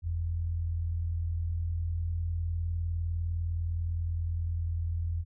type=tone pair together; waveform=sine; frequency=44.76 / 84.5 Hz; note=F1 / E2; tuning=+43 / +43 cents; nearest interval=major seventh; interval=1100 cents; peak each=-37 / -29 dBFS; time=0.02-5.25 s; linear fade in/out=50 ms; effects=none